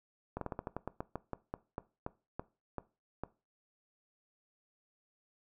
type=slowing click train; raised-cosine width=1 ms; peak=-23 dBFS; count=17; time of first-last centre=0.37-3.236 s; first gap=43 ms; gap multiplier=1.17; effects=noise-tail reverb RT60 0.3 s tail -19 dB re dry